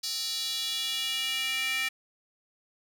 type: tone with high-pass filter sweep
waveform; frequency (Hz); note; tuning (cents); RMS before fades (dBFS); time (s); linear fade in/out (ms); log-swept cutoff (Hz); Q
square; 261.6; C4; 0; -31; 0.03-1.89; 10; 4600 to 2200; 3.6
effects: none